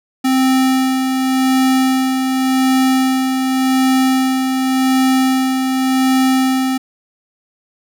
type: tone with tremolo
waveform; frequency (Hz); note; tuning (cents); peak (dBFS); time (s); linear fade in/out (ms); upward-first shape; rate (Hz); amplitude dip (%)
square; 261.6; C4; 0; -11; 0.24-6.78; 10; sine; 0.88; 40
effects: none